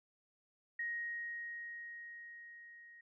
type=tone with level ramp; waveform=sine; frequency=1878 Hz; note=A#6; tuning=12 cents sharp; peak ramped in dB=-36 to -55 dBFS; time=0.79-3.01 s; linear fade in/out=5 ms; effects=none